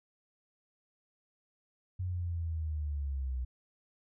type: linear sweep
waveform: sine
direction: down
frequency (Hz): 92.5 to 61.74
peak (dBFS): -32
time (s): 1.99-3.45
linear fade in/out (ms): 10
effects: none